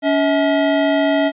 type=tone pair together; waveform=square; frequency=283.4 / 643.2 Hz; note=C#4 / E5; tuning=+38 / -43 cents; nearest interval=octave + major second; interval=1419 cents; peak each=-17 dBFS; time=0.02-1.32 s; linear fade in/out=50 ms; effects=resampled to 8000 Hz